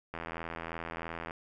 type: click train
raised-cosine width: 0.5 ms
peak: -23 dBFS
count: 98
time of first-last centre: 0.14-1.309 s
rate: 83 Hz
effects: none